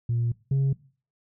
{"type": "tone pair in turn", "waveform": "sine", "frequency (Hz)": [117.9, 136.29], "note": ["A#2", "C#3"], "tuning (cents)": [20, -29], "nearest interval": "minor third", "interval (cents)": 251, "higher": "second", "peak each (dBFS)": [-21, -17], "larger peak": "second", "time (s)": [[0.09, 0.32], [0.51, 0.73]], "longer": "first", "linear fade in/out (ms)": 5, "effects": ["noise-tail reverb RT60 0.4 s tail -21 dB re dry", "tanh soft clip ceiling -19 dBFS"]}